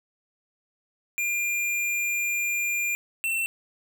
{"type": "tone pair in turn", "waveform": "square", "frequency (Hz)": [2400, 2693], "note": ["D7", "E7"], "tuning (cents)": [37, 36], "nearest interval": "major second", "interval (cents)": 199, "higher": "second", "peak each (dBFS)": -25, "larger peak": "neither", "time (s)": [[1.18, 2.95], [3.24, 3.46]], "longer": "first", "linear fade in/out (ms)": 0, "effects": []}